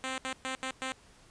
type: tone bursts at uneven times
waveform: 5% pulse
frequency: 261.6 Hz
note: C4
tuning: in tune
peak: -22 dBFS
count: 5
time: 0.04-0.18 / 0.25-0.33 / 0.45-0.55 / 0.63-0.71 / 0.82-0.92 s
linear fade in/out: 0 ms
effects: pink hiss -59 dBFS RMS until 1.3 s + resampled to 22050 Hz